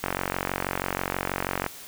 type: click train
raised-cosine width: 0.5 ms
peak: -10 dBFS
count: 76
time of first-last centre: 0.04-1.663 s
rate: 46.2 Hz
effects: white hiss -43 dBFS RMS until 1.87 s